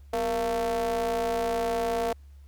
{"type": "ring-modulated tone", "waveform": "square", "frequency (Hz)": 109.5, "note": "A2", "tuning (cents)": -8, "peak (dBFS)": -23, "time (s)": [0.13, 2.13], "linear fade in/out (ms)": 5, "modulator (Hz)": 577, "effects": ["added 70 Hz sine -46 dBFS peak until 2.47 s", "pink hiss -68 dBFS RMS until 2.47 s"]}